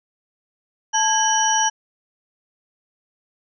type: tone cluster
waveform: sine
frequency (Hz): 875 / 1641 / 3024 / 5790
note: A5 / G#6 / F#7 / F#8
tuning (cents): -10 / -21 / +37 / -38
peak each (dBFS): -19 / -24 / -26 / -20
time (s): 0.93-1.7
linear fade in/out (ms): 20
effects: none